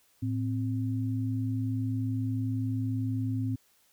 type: tone pair together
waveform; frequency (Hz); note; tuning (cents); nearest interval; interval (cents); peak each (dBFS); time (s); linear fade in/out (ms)
sine; 110 / 261.1; A2 / C4; 0 / -3; octave + minor third; 1497; -29 / -32; 0.22-3.56; 10
effects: white hiss -66 dBFS RMS until 3.92 s